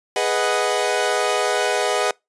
sawtooth chord, G# minor seventh, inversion none, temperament equal, 415.3 / 493.9 / 622.3 / 740 Hz, G#4 / B4 / D#5 / F#5, 0 / 0 / 0 / 0 cents, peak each -20 dBFS, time 0.16-2.11 s, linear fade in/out 2 ms, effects noise-tail reverb RT60 0.2 s tail -26 dB re dry + resampled to 24000 Hz

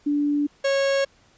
sine / 45% pulse tone pair in turn, 291.1 / 549.5 Hz, D4 / C#5, -15 / -15 cents, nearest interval major seventh, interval 1100 cents, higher second, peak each -19 dBFS, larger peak neither, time 0.06-0.47 / 0.64-1.05 s, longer neither, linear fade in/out 10 ms, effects pink hiss -58 dBFS RMS until 1.37 s + resampled to 16000 Hz

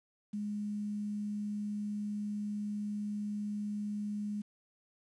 sine tone with quantisation, 207.7 Hz, G#3, in tune, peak -34 dBFS, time 0.33-4.42 s, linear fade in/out 10 ms, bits 10, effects resampled to 22050 Hz

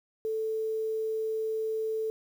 sine tone with quantisation, 440 Hz, A4, in tune, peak -28 dBFS, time 0.25-2.1 s, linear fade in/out 0 ms, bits 9, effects none

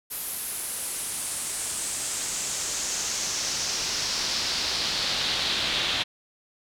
brown noise with band-pass filter sweep, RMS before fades -29 dBFS, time 0.1-6.04 s, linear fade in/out 20 ms, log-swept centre 12000 to 3500 Hz, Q 2.8, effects none

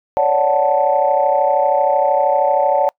sine chord, D major seventh, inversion third, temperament equal, 554.4 / 587.3 / 740 / 880 Hz, C#5 / D5 / F#5 / A5, 0 / 0 / 0 / 0 cents, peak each -17 dBFS, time 0.17-2.89 s, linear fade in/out 0 ms, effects noise-tail reverb RT60 0.1 s tail -26 dB re dry + tanh soft clip ceiling -2 dBFS

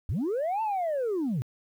sine linear two-way sweep, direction up then down, 65.3 to 903 to 107.4 Hz, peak -24 dBFS, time 0.09-1.42 s, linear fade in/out 0 ms, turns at 0.62 s, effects tanh soft clip ceiling -24 dBFS + 10-bit

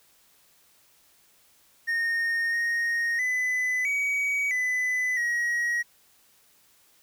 triangle tone with pitch steps, 1844 / 1862 / 2005 / 2264 / 2003 / 1899 Hz, A#6 / A#6 / B6 / C#7 / B6 / A#6, -19 / -2 / +26 / +36 / +24 / +32 cents, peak -22 dBFS, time 1.87-5.83 s, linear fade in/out 20 ms, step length 660 ms, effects white hiss -61 dBFS RMS until 7.02 s

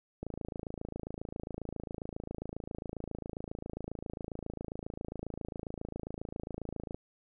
click train, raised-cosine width 2 ms, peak -25 dBFS, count 185, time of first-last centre 0.23-6.945 s, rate 27.4 Hz, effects none

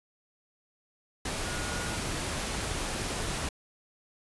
sine tone in noise, 1440 Hz, F#6, 47 cents flat, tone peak -41 dBFS, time 1.45-1.97 s, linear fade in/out 5 ms, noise pink, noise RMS -33 dBFS, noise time 1.25-3.49 s, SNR -11 dB, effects resampled to 24000 Hz

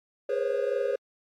triangle tone cluster, 411.7 / 485.8 / 528 / 551 Hz, G#4 / B4 / C5 / C#5, -15 / -29 / +16 / -11 cents, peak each -29 dBFS, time 0.29-0.96 s, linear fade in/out 5 ms, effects AAC 64 kbps

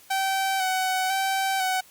sawtooth tone with vibrato, 761 Hz, F#5, 48 cents sharp, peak -19 dBFS, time 0.1-1.81 s, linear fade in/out 10 ms, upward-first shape square, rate 1 Hz, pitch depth 26 cents each way, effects white hiss -53 dBFS RMS until 1.9 s + Opus 48 kbps

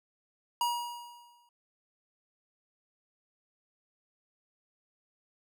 square tone with exponential decay, 956 Hz, A#5, 43 cents sharp, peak -26 dBFS, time 0.61-1.49 s, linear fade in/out 2 ms, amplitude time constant 190 ms, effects none

